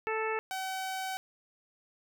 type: harmonic tone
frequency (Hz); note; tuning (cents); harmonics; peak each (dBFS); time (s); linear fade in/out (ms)
440; A4; 0; 1 / 2 / 3 / 4 / 5 / 6; -33 / -36 / -38 / -39 / -40 / -41; 0.07-0.39; 0
type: tone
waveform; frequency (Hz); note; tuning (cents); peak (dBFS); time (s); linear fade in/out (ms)
sawtooth; 760; F#5; +46; -30; 0.51-1.17; 0
effects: none